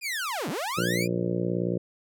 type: linear two-way sweep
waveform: sawtooth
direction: down then up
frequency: 2500 to 131 to 2500 Hz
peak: -25 dBFS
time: 0.01-1.08 s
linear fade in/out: 50 ms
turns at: 0.49 s
type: harmonic tone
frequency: 58.9 Hz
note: A#1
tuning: 19 cents sharp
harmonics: 2 / 3 / 4 / 5 / 6 / 7 / 8 / 9 / 10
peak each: -33 / -29 / -38 / -36 / -31 / -39 / -34 / -35 / -41 dBFS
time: 0.77-1.78 s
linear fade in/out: 10 ms
effects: none